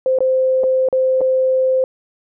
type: tone with dropouts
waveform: sine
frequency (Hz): 520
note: C5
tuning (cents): -11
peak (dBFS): -12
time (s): 0.06-1.84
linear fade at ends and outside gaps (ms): 1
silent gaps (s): 0.187-0.205 / 0.635-0.639 / 0.887-0.927 / 1.208-1.214
effects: none